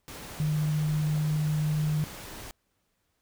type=tone in noise; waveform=sine; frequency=152.5 Hz; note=D#3; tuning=34 cents flat; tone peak=-24 dBFS; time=0.4-2.04 s; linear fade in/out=0 ms; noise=pink; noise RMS=-42 dBFS; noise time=0.08-2.51 s; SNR=+15 dB; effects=pink hiss -75 dBFS RMS until 3.21 s